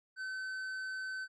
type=tone with tanh clipping; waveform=sine; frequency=1527 Hz; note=G6; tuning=46 cents flat; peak=-39 dBFS; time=0.16-1.28 s; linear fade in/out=50 ms; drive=8 dB; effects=none